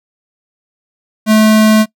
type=tone; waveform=square; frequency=216.6 Hz; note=A3; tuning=27 cents flat; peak=-6 dBFS; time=1.26-1.86 s; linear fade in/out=50 ms; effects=noise-tail reverb RT60 0.1 s tail -22 dB re dry